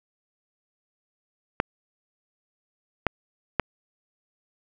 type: clicks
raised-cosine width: 0.5 ms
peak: -5 dBFS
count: 3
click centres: 1.601 / 3.067 / 3.597 s
effects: none